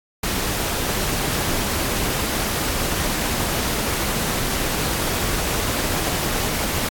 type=noise with amplitude modulation; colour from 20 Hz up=pink; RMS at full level=-21 dBFS; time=0.23-6.89 s; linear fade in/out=5 ms; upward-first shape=sine; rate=278 Hz; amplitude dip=45%; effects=AAC 64 kbps